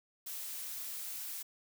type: noise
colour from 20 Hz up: blue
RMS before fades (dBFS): -42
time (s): 0.26-1.43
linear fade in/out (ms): 10
effects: none